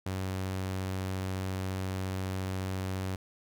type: tone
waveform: sawtooth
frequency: 94.4 Hz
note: F#2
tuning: 35 cents sharp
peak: -28 dBFS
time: 0.06-3.16 s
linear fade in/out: 5 ms
effects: none